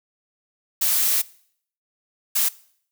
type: noise bursts at uneven times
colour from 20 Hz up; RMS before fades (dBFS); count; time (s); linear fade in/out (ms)
blue; -20; 2; 0.81-1.22 / 2.35-2.49; 10
effects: noise-tail reverb RT60 0.6 s tail -21 dB re dry